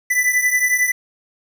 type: beating tone pair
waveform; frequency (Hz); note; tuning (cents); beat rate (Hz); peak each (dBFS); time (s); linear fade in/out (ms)
square; 1988 / 1999; B6 / B6; +11 / +20; 11; -17 / -21; 0.1-0.92; 10
effects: 8-bit